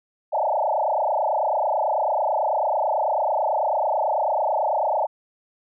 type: tone with frequency modulation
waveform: sine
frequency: 740 Hz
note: F#5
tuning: in tune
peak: -19 dBFS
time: 0.32-5.07 s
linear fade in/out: 20 ms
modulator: 29.1 Hz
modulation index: 5.5
effects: none